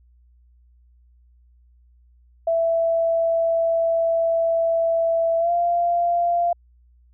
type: tone with pitch glide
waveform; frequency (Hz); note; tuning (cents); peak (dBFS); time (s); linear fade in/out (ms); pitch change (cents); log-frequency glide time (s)
sine; 663 to 692; E5 to F5; +10 to -16; -17; 2.47-6.53; 5; +74; 5.39-5.51
effects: added 60 Hz sine -52 dBFS peak until 7.13 s